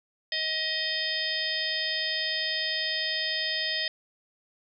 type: harmonic tone with a mistuned harmonic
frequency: 630 Hz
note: D#5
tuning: 21 cents sharp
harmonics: 1 / 3 / 4 / 5 / 6 / 7 / 8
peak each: -40 / -32 / -40 / -34 / -35 / -37 / -32 dBFS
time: 0.32-3.88 s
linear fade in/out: 2 ms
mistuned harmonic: 6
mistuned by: -67 cents
effects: none